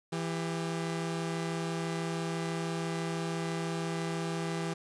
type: tone pair together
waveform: sawtooth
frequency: 166.16 / 398.4 Hz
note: E3 / G4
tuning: +14 / +28 cents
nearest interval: octave + minor third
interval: 1514 cents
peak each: -29 / -34 dBFS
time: 0.12-4.74 s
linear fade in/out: 10 ms
effects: resampled to 22050 Hz + 10-bit